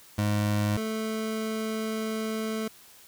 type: tone pair in turn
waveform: 25% pulse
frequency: 104.3 / 219.6 Hz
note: G#2 / A3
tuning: +8 / -3 cents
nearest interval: octave + minor second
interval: 1289 cents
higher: second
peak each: -20 / -25 dBFS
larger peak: first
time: 0.18-0.77 / 0.77-2.68 s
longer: second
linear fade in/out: 5 ms
effects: white hiss -53 dBFS RMS until 3.07 s